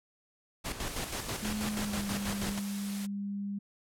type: noise with tremolo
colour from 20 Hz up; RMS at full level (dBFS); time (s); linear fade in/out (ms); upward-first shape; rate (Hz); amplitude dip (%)
pink; -35; 0.64-2.6; 20; square; 6.2; 60
type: noise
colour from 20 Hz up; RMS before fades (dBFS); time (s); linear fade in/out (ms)
white; -43; 0.86-3.07; 20
type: tone with pitch glide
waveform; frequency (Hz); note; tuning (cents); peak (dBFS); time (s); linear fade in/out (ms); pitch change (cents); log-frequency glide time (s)
sine; 211.8 to 200.7; G#3 to G3; +34 to +41; -33; 1.42-3.59; 10; -93; 1.7-2.08
effects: low-pass 12000 Hz 12 dB/octave